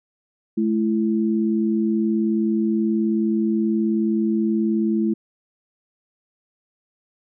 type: tone pair together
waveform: sine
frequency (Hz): 215.9 / 334.7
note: A3 / E4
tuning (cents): -33 / +26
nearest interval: minor sixth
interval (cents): 759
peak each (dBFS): -19 / -22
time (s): 0.57-5.14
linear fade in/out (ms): 10
effects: none